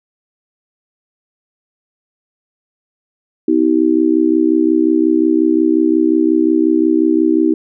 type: tone with amplitude modulation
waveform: sine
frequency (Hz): 320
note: D#4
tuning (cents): +49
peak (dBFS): -5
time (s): 3.48-7.54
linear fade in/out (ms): 5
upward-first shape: sine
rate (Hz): 65.6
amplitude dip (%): 100
effects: none